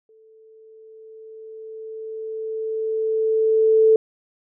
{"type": "tone with exponential growth", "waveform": "sine", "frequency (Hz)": 440.7, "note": "A4", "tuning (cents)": 3, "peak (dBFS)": -10, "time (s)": [0.09, 3.96], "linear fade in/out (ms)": 2, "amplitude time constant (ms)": 840, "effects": []}